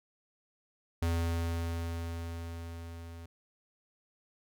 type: tone with level ramp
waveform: square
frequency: 83.9 Hz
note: E2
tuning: 31 cents sharp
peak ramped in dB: -28 to -45 dBFS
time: 1.02-3.26 s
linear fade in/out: 5 ms
effects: none